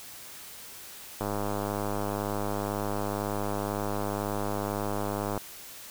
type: click train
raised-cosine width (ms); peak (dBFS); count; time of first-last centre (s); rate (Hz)
1; -17; 426; 1.21-5.377; 102
effects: white hiss -45 dBFS RMS until 5.9 s